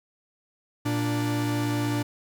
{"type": "tone pair together", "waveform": "45% pulse", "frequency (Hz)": [116.55, 293.7], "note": ["A#2", "D4"], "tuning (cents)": [0, 0], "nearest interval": "octave + major third", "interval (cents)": 1600, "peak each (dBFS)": -27, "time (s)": [0.85, 2.03], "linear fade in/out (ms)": 10, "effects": []}